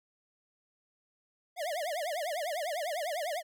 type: tone with vibrato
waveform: square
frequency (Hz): 648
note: E5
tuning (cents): -30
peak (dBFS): -33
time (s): 1.56-3.43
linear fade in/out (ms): 50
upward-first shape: triangle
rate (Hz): 10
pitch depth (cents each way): 260
effects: none